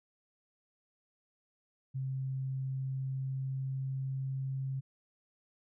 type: tone with pitch glide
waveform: sine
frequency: 132.8 to 133.88 Hz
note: C3 to C3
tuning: +26 to +40 cents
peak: -33 dBFS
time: 1.94-4.81 s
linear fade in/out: 20 ms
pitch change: +14 cents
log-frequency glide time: 2.59-4.57 s
effects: none